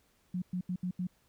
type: tone bursts at uneven times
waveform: sine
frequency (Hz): 180.7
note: F#3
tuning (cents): -41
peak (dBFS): -31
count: 5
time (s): 0.34-0.42 / 0.53-0.61 / 0.69-0.76 / 0.83-0.91 / 0.99-1.07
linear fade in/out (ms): 5
effects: pink hiss -70 dBFS RMS until 1.28 s